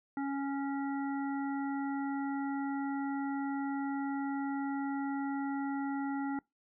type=harmonic tone; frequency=277.2 Hz; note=C#4; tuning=in tune; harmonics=1 / 3 / 5 / 7; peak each=-33 / -40 / -45 / -50 dBFS; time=0.17-6.39 s; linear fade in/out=2 ms; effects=noise-tail reverb RT60 0.2 s tail -24 dB re dry